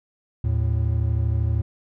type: tone pair together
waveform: triangle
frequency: 78.34 / 111.1 Hz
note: D#2 / A2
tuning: +12 / +17 cents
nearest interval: tritone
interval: 605 cents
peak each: -20 dBFS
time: 0.44-1.62 s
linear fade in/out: 5 ms
effects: none